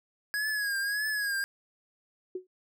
square tone with vibrato, 1661.2 Hz, G#6, in tune, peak -29 dBFS, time 0.34-1.44 s, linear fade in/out 0 ms, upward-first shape triangle, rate 1.7 Hz, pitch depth 82 cents each way
sine tone with exponential decay, 369.2 Hz, F#4, 4 cents flat, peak -29 dBFS, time 2.35-2.47 s, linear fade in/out 5 ms, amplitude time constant 24 ms
effects none

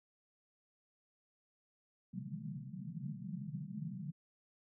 pink band-pass noise, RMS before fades -44 dBFS, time 2.13-4.12 s, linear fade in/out 10 ms, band 130 to 220 Hz, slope 96 dB/octave, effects none

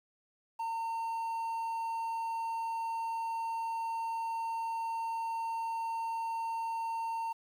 triangle tone with quantisation, 911 Hz, A#5, 40 cents flat, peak -31 dBFS, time 0.59-7.33 s, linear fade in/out 10 ms, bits 10, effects none

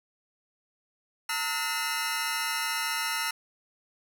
25% pulse tone cluster, 906 / 1288 / 1433 / 2046 / 5450 Hz, A#5 / E6 / F6 / C7 / F8, -50 / -41 / +44 / -39 / -43 cents, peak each -31 dBFS, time 1.29-3.31 s, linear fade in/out 5 ms, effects none

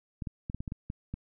clicks, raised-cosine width 5 ms, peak -23 dBFS, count 9, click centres 0.222 / 0.272 / 0.499 / 0.546 / 0.605 / 0.678 / 0.721 / 0.901 / 1.14 s, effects none

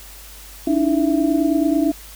sine tone cluster, 285.7 / 315 / 334 / 668 Hz, D4 / D#4 / E4 / E5, -48 / +21 / +23 / +23 cents, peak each -18 / -18 / -26 / -25 dBFS, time 0.67-1.92 s, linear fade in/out 5 ms, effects added 50 Hz sine -41 dBFS peak until 2.15 s + white hiss -41 dBFS RMS until 2.15 s

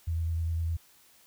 sine tone with vibrato, 82.41 Hz, E2, in tune, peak -27 dBFS, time 0.07-0.77 s, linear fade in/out 10 ms, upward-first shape square, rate 9.8 Hz, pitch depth 16 cents each way, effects white hiss -60 dBFS RMS until 1.26 s

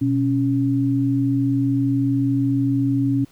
sine tone pair together, 123.47 / 276.8 Hz, B2 / C#4, 0 / -2 cents, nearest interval octave + major second, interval 1398 cents, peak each -21 / -18 dBFS, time 0.01-3.25 s, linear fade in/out 10 ms, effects pink hiss -55 dBFS RMS until 3.31 s

